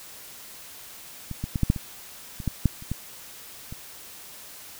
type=clicks; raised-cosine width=5 ms; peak=-20 / -16 / -13 / -8 / -6 / -19 / -22 / -12 / -6 / -29 / -15 / -24 dBFS; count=12; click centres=1.313 / 1.44 / 1.558 / 1.633 / 1.701 / 1.762 / 2.402 / 2.477 / 2.657 / 2.824 / 2.916 / 3.725 s; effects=white hiss -44 dBFS RMS until 4.79 s